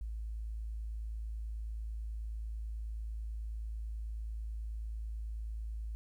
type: tone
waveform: sine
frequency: 54.6 Hz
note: A1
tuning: 13 cents flat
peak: -37 dBFS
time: 0.01-5.95 s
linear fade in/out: 0 ms
effects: 12-bit